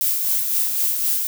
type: noise with tremolo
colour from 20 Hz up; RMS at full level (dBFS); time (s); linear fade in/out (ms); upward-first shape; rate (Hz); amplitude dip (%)
violet; -19; 0.01-1.27; 0; sine; 3.9; 40
effects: none